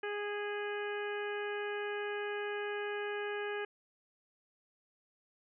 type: harmonic tone with a mistuned harmonic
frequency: 412.7 Hz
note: G#4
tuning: 11 cents flat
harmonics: 1 / 2 / 3 / 4 / 5 / 6 / 7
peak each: -37 / -45 / -48 / -42 / -50 / -48 / -51 dBFS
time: 0.03-3.65 s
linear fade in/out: 5 ms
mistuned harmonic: 7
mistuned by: +35 cents
effects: none